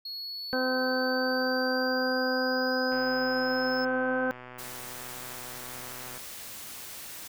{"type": "linear sweep", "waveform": "triangle", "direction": "up", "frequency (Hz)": [4322, 5210], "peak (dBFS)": -34, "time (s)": [0.05, 3.85], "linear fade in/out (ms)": 5}
{"type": "harmonic tone", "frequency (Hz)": 256.9, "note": "C4", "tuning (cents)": -32, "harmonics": [1, 2, 3, 4, 5, 6], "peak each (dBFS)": [-31, -29, -36, -40, -40, -31], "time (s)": [0.53, 4.31], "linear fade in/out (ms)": 0}
{"type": "click train", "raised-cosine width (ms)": 0.5, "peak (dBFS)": -29, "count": 408, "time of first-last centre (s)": [2.92, 6.176], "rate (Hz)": 125}
{"type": "noise", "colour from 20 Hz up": "white", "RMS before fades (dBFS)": -42, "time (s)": [4.58, 7.28], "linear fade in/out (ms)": 10}
{"effects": []}